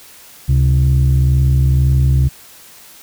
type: tone pair together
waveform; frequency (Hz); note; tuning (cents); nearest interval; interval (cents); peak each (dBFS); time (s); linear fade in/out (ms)
sine; 69.8 / 131.76; C#2 / C3; +13 / +12; major seventh; 1099; -10; 0.48-2.29; 20
effects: tanh soft clip ceiling -6 dBFS + white hiss -41 dBFS RMS until 3.02 s